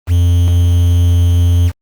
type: tone with quantisation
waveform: triangle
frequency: 87.1 Hz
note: F2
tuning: 4 cents flat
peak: -5 dBFS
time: 0.07-1.72 s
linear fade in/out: 50 ms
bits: 5
effects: Opus 32 kbps